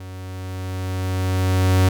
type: tone with level ramp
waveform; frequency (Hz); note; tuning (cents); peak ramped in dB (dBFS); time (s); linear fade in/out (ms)
45% pulse; 93.3; F#2; +15; -33 to -12; 0-1.89; 5
effects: none